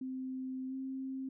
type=tone with pitch glide; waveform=sine; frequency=260 to 264.9 Hz; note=C4 to C4; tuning=-11 to +22 cents; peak=-37 dBFS; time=0.01-1.29 s; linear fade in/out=5 ms; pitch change=+33 cents; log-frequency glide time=0.68-0.74 s; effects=none